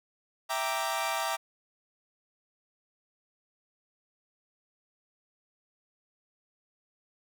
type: chord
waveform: sawtooth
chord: E half-diminished seventh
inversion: none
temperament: equal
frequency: 659.3 / 784 / 932.3 / 1174.7 Hz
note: E5 / G5 / Bb5 / D6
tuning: 0 / 0 / 0 / 0 cents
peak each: -31 dBFS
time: 0.49-1.37 s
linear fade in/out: 20 ms
effects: none